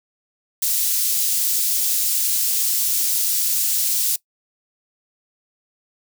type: high-pass noise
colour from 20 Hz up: white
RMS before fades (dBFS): -20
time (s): 0.62-4.16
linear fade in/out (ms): 5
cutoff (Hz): 5100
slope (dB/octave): 12
effects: noise-tail reverb RT60 0.1 s tail -21 dB re dry